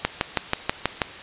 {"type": "click train", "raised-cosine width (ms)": 0.3, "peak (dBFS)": -3, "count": 7, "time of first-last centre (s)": [0.05, 1.018], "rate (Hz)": 6.2, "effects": ["white hiss -38 dBFS RMS until 1.22 s", "resampled to 8000 Hz"]}